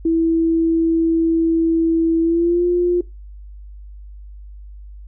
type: tone with pitch glide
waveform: sine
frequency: 328.7 to 352.3 Hz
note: E4 to F4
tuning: -5 to +15 cents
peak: -13 dBFS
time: 0.05-3.01 s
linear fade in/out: 5 ms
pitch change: +120 cents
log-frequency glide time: 2.21-2.65 s
effects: noise-tail reverb RT60 0.2 s tail -19 dB re dry + added 50 Hz sine -34 dBFS peak until 5.07 s